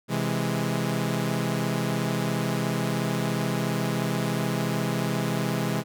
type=chord; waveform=sawtooth; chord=C augmented; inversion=none; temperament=equal; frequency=130.81 / 164.81 / 207.7 Hz; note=C3 / E3 / G#3; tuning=0 / 0 / 0 cents; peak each=-25 dBFS; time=0.08-5.84 s; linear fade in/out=50 ms; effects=none